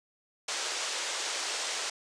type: band-pass noise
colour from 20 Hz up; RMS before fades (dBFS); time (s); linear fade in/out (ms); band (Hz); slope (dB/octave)
white; -34; 0.48-1.9; 5; 400 to 7400; 24
effects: resampled to 22050 Hz